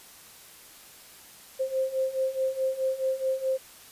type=beating tone pair; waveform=sine; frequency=523.3 / 528 Hz; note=C5 / C5; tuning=0 / +16 cents; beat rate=4.7 Hz; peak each=-30 / -27 dBFS; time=1.59-3.58 s; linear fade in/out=20 ms; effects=white hiss -50 dBFS RMS until 3.91 s + resampled to 32000 Hz